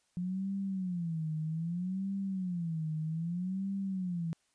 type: tone with vibrato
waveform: sine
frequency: 174.9 Hz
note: F3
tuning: 3 cents sharp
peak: -32 dBFS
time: 0.17-4.33 s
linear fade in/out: 0 ms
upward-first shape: sine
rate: 0.63 Hz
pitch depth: 200 cents each way
effects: white hiss -74 dBFS RMS until 4.54 s + resampled to 22050 Hz